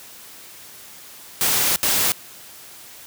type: noise bursts at uneven times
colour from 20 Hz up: white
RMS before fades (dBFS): -19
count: 2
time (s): 1.41-1.76 / 1.83-2.12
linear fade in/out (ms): 0
effects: white hiss -42 dBFS RMS until 3.06 s + high-pass 60 Hz 12 dB/octave